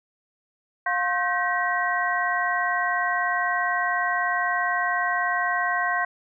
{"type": "tone cluster", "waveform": "sine", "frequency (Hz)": [709, 1071, 1550, 1908], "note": ["F5", "C6", "G6", "A#6"], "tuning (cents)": [26, 40, -20, 40], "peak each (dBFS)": -27, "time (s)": [0.86, 6.05], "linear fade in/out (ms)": 5, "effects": []}